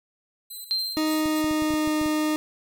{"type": "tone with tremolo", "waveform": "5% pulse", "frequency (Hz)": 4046, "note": "B7", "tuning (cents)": 41, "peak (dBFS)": -29, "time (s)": [0.5, 1.42], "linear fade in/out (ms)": 10, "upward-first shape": "square", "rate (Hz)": 3.5, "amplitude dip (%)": 55}
{"type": "tone with exponential decay", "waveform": "sine", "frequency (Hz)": 4140, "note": "C8", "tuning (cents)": -19, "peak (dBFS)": -20, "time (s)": [0.71, 1.54], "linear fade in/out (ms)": 0, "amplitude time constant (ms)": 180}
{"type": "tone with pitch glide", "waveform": "40% pulse", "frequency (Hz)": [311.1, 306.8], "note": ["D#4", "D#4"], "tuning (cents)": [0, -24], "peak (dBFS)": -21, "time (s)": [0.97, 2.36], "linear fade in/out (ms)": 0, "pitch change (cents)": -24, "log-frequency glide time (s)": [1.11, 1.93]}
{"type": "clicks", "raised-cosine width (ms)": 5, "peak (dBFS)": -26, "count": 9, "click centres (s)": [1.258, 1.443, 1.511, 1.622, 1.706, 1.739, 1.875, 2.014, 2.06]}
{"effects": []}